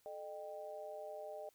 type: tone with amplitude modulation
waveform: sine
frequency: 610 Hz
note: D#5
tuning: 34 cents flat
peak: -40 dBFS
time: 0.06-1.49 s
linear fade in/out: 0 ms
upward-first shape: sine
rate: 176 Hz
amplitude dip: 100%
effects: white hiss -73 dBFS RMS until 1.54 s